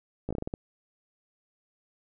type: slowing click train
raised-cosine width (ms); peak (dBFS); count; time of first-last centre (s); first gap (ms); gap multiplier
2; -19; 8; 0.29-0.539; 16; 1.26
effects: none

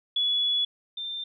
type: tone pair in turn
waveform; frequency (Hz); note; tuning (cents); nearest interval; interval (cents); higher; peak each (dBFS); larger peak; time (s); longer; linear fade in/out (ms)
sine; 3401 / 3584; G#7 / A7; +40 / +31; minor second; 91; second; -22 / -31; first; 0.16-0.65 / 0.97-1.24; first; 5
effects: none

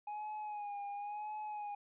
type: tone with vibrato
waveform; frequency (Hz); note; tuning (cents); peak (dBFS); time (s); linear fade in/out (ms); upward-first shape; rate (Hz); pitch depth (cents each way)
triangle; 830; G#5; -1; -38; 0.07-1.75; 5; sine; 0.96; 45
effects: resampled to 8000 Hz + 13-bit

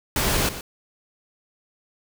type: noise with echo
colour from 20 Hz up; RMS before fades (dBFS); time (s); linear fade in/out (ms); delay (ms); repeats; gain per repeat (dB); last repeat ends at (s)
pink; -22; 0.16-0.49; 2; 120; 1; -12; 0.61
effects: none

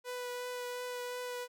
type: tone with vibrato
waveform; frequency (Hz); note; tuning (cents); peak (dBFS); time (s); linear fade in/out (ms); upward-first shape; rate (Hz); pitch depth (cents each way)
sawtooth; 493.9; B4; 0; -34; 0.04-1.48; 50; triangle; 2.8; 13
effects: none

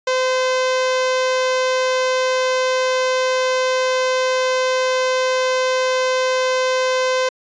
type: tone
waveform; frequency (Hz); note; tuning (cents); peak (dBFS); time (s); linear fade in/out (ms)
sawtooth; 514; C5; -31; -12; 0.07-7.29; 5
effects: resampled to 16000 Hz

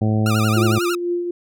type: harmonic tone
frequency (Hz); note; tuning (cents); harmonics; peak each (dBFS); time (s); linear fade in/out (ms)
108.2; A2; -29; 1 / 2 / 3 / 4 / 5 / 6 / 7; -17 / -20 / -27 / -31 / -31 / -34 / -32; 0.01-0.79; 10
type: tone with vibrato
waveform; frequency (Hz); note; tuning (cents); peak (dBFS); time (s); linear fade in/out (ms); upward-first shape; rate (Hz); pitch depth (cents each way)
sawtooth; 1301; E6; -23; -19; 0.26-0.95; 2; sine; 11; 170
type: tone with tremolo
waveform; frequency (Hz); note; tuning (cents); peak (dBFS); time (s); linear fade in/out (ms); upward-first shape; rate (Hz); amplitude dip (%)
sine; 349.5; F4; +1; -17; 0.56-1.31; 5; triangle; 4; 50
effects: none

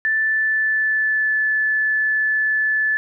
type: tone with pitch glide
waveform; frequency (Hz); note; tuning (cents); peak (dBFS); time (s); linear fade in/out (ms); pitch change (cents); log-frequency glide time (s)
sine; 1760 to 1736.8; A6 to A6; 0 to -23; -16; 0.05-2.97; 0; -23; 0.17-1.37
effects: none

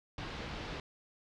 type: low-pass noise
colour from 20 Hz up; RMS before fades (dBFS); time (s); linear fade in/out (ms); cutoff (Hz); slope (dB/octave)
pink; -42; 0.18-0.8; 2; 4500; 24
effects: none

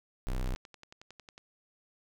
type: tone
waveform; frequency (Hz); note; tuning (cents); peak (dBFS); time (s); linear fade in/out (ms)
square; 31.7; B0; +46; -31; 0.27-0.55; 0
type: click train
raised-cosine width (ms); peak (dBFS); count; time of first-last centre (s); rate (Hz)
0.2; -32; 11; 0.47-1.379; 11
effects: none

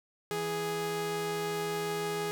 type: tone pair together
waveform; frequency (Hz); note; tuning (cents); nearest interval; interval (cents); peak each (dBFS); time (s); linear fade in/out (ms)
sawtooth; 164.81 / 415.3; E3 / G#4; 0 / 0; octave + major third; 1600; -35 / -28; 0.31-2.31; 0
effects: none

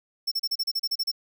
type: tone bursts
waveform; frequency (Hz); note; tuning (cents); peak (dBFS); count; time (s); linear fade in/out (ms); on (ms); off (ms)
square; 5400; E8; +41; -24; 11; 0.27-1.116; 10; 46; 34
effects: none

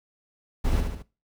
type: noise with echo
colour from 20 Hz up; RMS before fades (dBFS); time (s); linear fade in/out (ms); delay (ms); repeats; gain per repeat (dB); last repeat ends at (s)
brown; -24; 0.64-0.81; 10; 72; 3; -5; 1.026
effects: noise-tail reverb RT60 0.3 s tail -20 dB re dry

